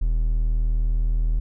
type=tone; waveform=triangle; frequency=39.83 Hz; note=D#1; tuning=41 cents sharp; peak=-16 dBFS; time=0.01-1.4 s; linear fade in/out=10 ms; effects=none